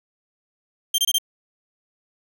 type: tone bursts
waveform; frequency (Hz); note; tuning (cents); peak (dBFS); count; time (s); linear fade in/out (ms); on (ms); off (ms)
sawtooth; 3168; G7; +18; -14; 4; 0.94-1.184; 5; 43; 24
effects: none